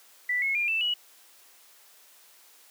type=tone with pitch steps; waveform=sine; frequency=1975.5 / 2179 / 2404 / 2652 / 2926 Hz; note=B6 / C#7 / D7 / E7 / F#7; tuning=0 / -30 / +40 / +10 / -20 cents; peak=-24 dBFS; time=0.29-0.94 s; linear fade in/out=5 ms; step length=130 ms; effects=white hiss -56 dBFS RMS until 2.7 s + high-pass 400 Hz 12 dB/octave